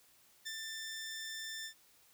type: tone with ADSR envelope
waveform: 15% pulse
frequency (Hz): 1779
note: A6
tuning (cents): +19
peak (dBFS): -33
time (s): 0.45-1.74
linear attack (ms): 19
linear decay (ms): 52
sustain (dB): -2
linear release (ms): 87
effects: white hiss -66 dBFS RMS until 2.13 s